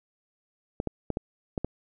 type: clicks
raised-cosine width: 2 ms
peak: -15 dBFS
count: 6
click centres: 0.801 / 0.873 / 1.103 / 1.171 / 1.578 / 1.646 s
effects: none